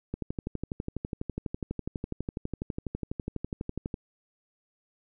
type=click train; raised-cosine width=3 ms; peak=-19 dBFS; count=47; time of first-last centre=0.14-3.942 s; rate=12.1 Hz; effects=none